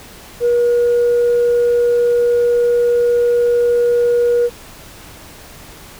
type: tone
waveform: sine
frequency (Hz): 479.4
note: A#4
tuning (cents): +48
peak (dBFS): -9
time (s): 0.4-4.5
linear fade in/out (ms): 50
effects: tanh soft clip ceiling -8 dBFS + pink hiss -38 dBFS RMS until 5.99 s

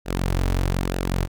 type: tone with flanger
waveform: sawtooth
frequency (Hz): 45.39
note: F#1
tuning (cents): -32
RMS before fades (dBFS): -23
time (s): 0.05-1.28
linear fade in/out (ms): 50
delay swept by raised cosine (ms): 0.89 to 5.79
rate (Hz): 1.1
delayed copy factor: -0.5
effects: none

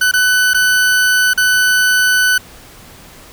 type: tone with dropouts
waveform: 40% pulse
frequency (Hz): 1500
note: F#6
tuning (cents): +23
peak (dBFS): -9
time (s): 0.01-2.38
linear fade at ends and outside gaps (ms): 5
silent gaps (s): 0.114-0.136 / 0.535-0.544 / 1.335-1.375
effects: pink hiss -39 dBFS RMS until 3.32 s

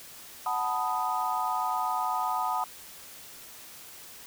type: chord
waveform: sine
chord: B dominant seventh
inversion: second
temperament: equal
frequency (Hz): 740 / 880 / 987.8 / 1244.5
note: F#5 / A5 / B5 / D#6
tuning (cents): 0 / 0 / 0 / 0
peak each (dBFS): -32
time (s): 0.46-2.64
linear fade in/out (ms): 2
effects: white hiss -47 dBFS RMS until 4.26 s

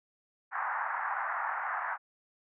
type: band-pass noise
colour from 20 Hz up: pink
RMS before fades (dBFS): -34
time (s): 0.51-1.98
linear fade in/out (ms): 50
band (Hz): 770 to 1800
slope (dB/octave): 48
effects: none

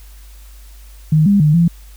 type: tone with pitch steps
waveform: sine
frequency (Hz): 155.1 / 201.3 / 151.1 / 169.6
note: D#3 / G3 / D3 / E3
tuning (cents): -5 / +46 / +50 / +50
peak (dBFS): -8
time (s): 1.12-1.68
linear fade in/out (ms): 5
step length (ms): 140
effects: added 50 Hz sine -36 dBFS peak until 1.96 s + white hiss -48 dBFS RMS until 1.96 s

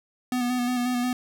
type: tone with vibrato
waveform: square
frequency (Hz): 246.9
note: B3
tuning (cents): 0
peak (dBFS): -24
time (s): 0.32-1.13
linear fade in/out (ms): 2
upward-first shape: square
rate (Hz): 5.6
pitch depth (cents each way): 23
effects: none

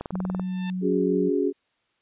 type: click train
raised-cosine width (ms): 1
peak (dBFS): -18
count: 9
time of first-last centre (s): 0.01-0.396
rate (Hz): 20.7
type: tone with pitch glide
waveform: sine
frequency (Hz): 184.9 to 182.99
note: F#3 to F#3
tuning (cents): -1 to -19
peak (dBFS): -26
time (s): 0.12-1.3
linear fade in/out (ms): 20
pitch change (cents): -18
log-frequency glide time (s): 0.59-1
type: tone with exponential growth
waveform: 10% pulse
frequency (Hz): 890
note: A5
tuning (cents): +20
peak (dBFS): -25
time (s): 0.19-0.7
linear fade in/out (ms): 0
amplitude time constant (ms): 110
type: chord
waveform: sine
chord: C# suspended fourth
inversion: none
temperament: equal with one note detuned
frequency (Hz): 281.4 / 370 / 415.3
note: C#4 / F#4 / G#4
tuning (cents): +26 / 0 / 0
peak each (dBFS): -25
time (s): 0.81-1.53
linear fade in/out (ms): 50
effects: white hiss -70 dBFS RMS until 2.01 s + resampled to 8000 Hz

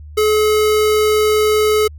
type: tone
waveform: square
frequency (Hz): 427.4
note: G#4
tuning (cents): +50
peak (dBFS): -12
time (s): 0.17-1.88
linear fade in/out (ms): 10
effects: added 75 Hz sine -32 dBFS peak until 1.98 s

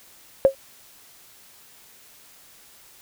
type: tone with exponential decay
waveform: sine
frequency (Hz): 541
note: C#5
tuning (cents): -42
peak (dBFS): -6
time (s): 0.45-0.55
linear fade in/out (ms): 0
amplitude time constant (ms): 20
effects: tanh soft clip ceiling -2 dBFS + white hiss -51 dBFS RMS until 3.01 s

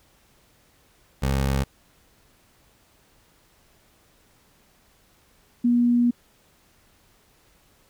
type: tone pair in turn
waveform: 20% pulse / sine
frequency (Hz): 67.6 / 240.5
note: C#2 / B3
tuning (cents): -43 / -46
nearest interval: octave + minor seventh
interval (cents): 2197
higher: second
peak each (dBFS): -16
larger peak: neither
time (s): 1.22-1.64 / 5.64-6.11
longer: second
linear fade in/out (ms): 10
effects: pink hiss -60 dBFS RMS until 7.89 s

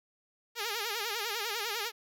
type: tone with vibrato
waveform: 5% pulse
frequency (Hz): 438.1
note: A4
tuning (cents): -7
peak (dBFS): -21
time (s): 0.55-1.92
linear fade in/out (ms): 50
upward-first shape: sine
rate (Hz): 10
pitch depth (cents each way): 150
effects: none

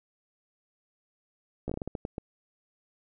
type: slowing click train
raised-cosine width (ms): 2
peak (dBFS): -20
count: 10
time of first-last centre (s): 1.68-2.181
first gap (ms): 15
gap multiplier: 1.31
effects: none

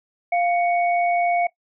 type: tone pair together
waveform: sine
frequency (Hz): 698.5 / 2229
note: F5 / C#7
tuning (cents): 0 / +9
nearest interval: octave + minor sixth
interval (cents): 2009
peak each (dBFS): -18 / -26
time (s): 0.32-1.47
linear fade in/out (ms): 5
effects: noise-tail reverb RT60 0.1 s tail -18 dB re dry

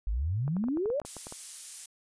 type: exponential sweep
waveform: sine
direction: up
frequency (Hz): 47 to 614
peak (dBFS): -27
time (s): 0.07-1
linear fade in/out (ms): 0
type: clicks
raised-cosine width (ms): 1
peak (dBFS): -28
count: 12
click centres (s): 0.479 / 0.567 / 0.64 / 0.685 / 0.772 / 0.858 / 0.902 / 1.017 / 1.05 / 1.167 / 1.269 / 1.324
type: noise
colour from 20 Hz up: violet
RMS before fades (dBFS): -36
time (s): 1.05-1.86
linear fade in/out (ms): 5
effects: resampled to 22050 Hz

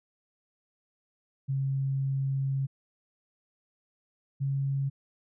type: tone pair in turn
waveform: sine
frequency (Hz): 135.8 / 137.46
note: C#3 / C#3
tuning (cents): -35 / -14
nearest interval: unison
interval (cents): 21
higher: second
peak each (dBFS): -26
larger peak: neither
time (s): 1.48-2.67 / 4.4-4.9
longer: first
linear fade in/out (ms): 20
effects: none

